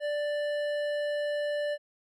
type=tone with hard clipping; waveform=sine; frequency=588 Hz; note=D5; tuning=2 cents sharp; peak=-30 dBFS; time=0-1.78 s; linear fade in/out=50 ms; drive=11 dB; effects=none